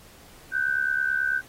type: tone pair together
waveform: sine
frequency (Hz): 1495 / 1564.2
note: F#6 / G6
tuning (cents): +17 / -4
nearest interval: minor second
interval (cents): 79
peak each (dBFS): -25 / -25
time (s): 0.51-1.42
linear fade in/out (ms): 50
effects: pink hiss -51 dBFS RMS until 1.48 s + AAC 48 kbps